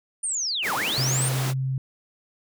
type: linear two-way sweep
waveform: sine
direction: down then up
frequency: 9200 to 742 to 9200 Hz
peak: -24 dBFS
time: 0.23-1.29 s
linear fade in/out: 10 ms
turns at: 0.74 s
type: high-pass noise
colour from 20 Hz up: pink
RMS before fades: -31 dBFS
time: 0.62-1.54 s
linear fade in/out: 50 ms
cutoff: 210 Hz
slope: 12 dB/octave
type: tone with pitch glide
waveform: sine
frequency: 130.81 to 132.25 Hz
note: C3 to C3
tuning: 0 to +19 cents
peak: -23 dBFS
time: 0.98-1.78 s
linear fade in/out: 2 ms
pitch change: +19 cents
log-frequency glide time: 1.36-1.56 s
effects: none